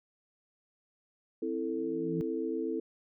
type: chord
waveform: sine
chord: A minor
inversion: first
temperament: equal with one note detuned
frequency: 261.6 / 329.6 / 443.1 Hz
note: C4 / E4 / A4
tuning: 0 / 0 / +12 cents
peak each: -37 / -34 / -35 dBFS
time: 1.42-2.8 s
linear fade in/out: 5 ms
type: tone with exponential growth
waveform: sine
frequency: 166.5 Hz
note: E3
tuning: 18 cents sharp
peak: -30 dBFS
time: 1.61-2.21 s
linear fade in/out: 0 ms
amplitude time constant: 130 ms
effects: none